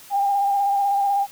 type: tone with vibrato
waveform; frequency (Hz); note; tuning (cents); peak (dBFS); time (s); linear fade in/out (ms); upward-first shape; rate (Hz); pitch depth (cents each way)
sine; 800; G5; +35; -17; 0.1-1.27; 50; square; 16; 20
effects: white hiss -45 dBFS RMS until 1.31 s